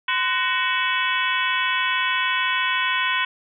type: harmonic tone with a mistuned harmonic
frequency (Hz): 373.7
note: F#4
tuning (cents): +17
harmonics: 3 / 4 / 5 / 6 / 7 / 8 / 9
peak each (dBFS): -25 / -26 / -27 / -28 / -28 / -29 / -30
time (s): 0.08-3.25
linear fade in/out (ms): 5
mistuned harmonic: 3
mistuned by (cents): -150
effects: none